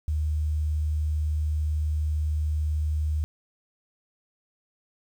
sine tone, 76.5 Hz, D#2, 29 cents flat, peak -23 dBFS, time 0.08-3.24 s, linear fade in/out 0 ms, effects 9-bit

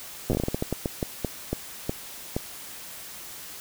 slowing click train, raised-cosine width 2 ms, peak -12 dBFS, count 18, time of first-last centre 0.3-2.365 s, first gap 8 ms, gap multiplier 1.29, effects white hiss -41 dBFS RMS until 3.6 s

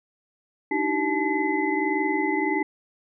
sine tone cluster, 296.9 / 318.4 / 383.4 / 861 / 2031 Hz, D4 / D#4 / G4 / A5 / B6, +19 / +40 / -38 / -38 / +48 cents, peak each -28 dBFS, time 0.71-2.63 s, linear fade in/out 5 ms, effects none

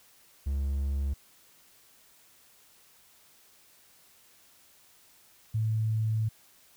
triangle / sine tone pair in turn, 69.3 / 110.01 Hz, C#2 / A2, 0 / 0 cents, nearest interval minor sixth, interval 800 cents, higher second, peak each -25 dBFS, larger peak neither, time 0.46-1.14 / 5.54-6.29 s, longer second, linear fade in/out 10 ms, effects white hiss -60 dBFS RMS until 6.76 s

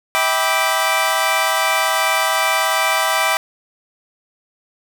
20% pulse chord, E minor seventh, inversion none, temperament equal with one note detuned, 645.7 / 784 / 987.8 / 1174.7 Hz, E5 / G5 / B5 / D6, -36 / 0 / 0 / 0 cents, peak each -16 dBFS, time 0.15-3.37 s, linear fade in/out 0 ms, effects none

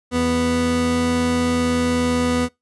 30% pulse tone pair together, 82.39 / 246.9 Hz, E2 / B3, 0 / 0 cents, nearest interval octave + perfect fifth, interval 1900 cents, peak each -24 / -15 dBFS, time 0.11-2.49 s, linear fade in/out 50 ms, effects noise-tail reverb RT60 0.2 s tail -24 dB re dry + resampled to 24000 Hz

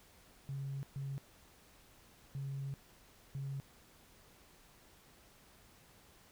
sine tone bursts at uneven times, 137.4 Hz, C#3, 15 cents flat, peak -37 dBFS, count 4, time 0.49-0.83 / 0.96-1.18 / 2.35-2.74 / 3.35-3.6 s, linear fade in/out 0 ms, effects tanh soft clip ceiling -34 dBFS + pink hiss -63 dBFS RMS until 6.31 s

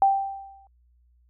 sine tone with exponential decay, 784 Hz, G5, in tune, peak -13 dBFS, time 0.02-0.67 s, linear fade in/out 1 ms, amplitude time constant 140 ms, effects added 60 Hz sine -58 dBFS peak until 1.29 s

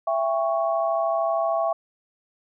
sine chord, C# diminished, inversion first, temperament just, 665.2 / 798.3 / 1108.7 Hz, E5 / G5 / C#6, +16 / +31 / 0 cents, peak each -22 / -28 / -28 dBFS, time 0.07-1.73 s, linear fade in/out 5 ms, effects none

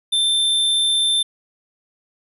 square tone, 3562 Hz, A7, 21 cents sharp, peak -16 dBFS, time 0.12-1.23 s, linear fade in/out 10 ms, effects resampled to 32000 Hz

